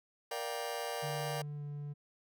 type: chord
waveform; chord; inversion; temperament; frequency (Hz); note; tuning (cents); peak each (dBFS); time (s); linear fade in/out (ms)
sawtooth; G minor seventh; first; just; 470.4 / 588 / 705.6 / 784; Bb4 / D5 / F5 / G5; +16 / +2 / +18 / 0; -37 / -38 / -39 / -39; 0.31-1.42; 5
type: tone with pitch glide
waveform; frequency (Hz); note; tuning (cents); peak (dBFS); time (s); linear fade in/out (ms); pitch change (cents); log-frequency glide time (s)
triangle; 146.9 to 145.55; D3 to D3; +1 to -15; -37; 1.02-1.94; 20; -16; 1.56-1.63
effects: none